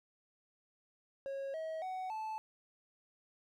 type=tone with pitch steps; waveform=triangle; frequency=547 / 639.3 / 747.2 / 873.3 Hz; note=C#5 / D#5 / F#5 / A5; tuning=-23 / +47 / +17 / -13 cents; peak=-36 dBFS; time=1.26-2.38 s; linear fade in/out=0 ms; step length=280 ms; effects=none